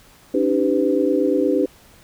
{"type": "tone cluster", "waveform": "sine", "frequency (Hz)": [281.1, 309.6, 389.8, 503], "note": ["C#4", "D#4", "G4", "B4"], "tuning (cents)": [24, -9, -10, 32], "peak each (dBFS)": -21, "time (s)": [0.34, 1.66], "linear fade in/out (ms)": 5, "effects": ["pink hiss -50 dBFS RMS until 2.03 s"]}